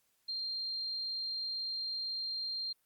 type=tone; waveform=sine; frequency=4186 Hz; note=C8; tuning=in tune; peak=-35 dBFS; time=0.28-2.73 s; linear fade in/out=10 ms; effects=white hiss -75 dBFS RMS until 2.85 s + Opus 48 kbps